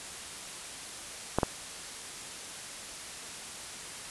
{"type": "clicks", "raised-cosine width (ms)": 1, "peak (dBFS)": -10, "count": 2, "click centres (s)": [1.386, 1.432], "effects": ["white hiss -42 dBFS RMS until 4.1 s", "resampled to 24000 Hz"]}